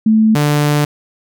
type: tone pair in turn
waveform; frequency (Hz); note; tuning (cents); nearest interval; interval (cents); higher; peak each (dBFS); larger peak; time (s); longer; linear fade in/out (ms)
sine / sawtooth; 218.9 / 147.51; A3 / D3; -9 / +8; perfect fifth; 683; first; -7; neither; 0.06-0.35 / 0.35-0.85; second; 5
effects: none